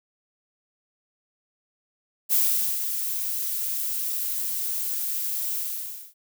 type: noise with ADSR envelope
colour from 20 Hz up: violet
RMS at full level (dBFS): -20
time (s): 2.29-6.14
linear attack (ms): 40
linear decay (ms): 450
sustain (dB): -8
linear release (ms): 580
effects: none